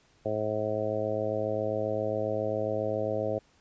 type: harmonic tone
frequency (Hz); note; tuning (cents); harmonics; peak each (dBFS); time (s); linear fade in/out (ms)
107.4; A2; -41; 1 / 2 / 3 / 4 / 5 / 6 / 7; -37 / -40 / -38 / -35 / -31 / -33 / -42; 0.25-3.39; 10
effects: pink hiss -64 dBFS RMS until 3.6 s + resampled to 16000 Hz